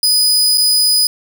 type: tone with dropouts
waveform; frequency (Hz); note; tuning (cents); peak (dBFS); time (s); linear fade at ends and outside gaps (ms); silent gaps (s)
sawtooth; 4978; D#8; 0; -7; 0.03-1.07; 2; 0.575-0.579
effects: none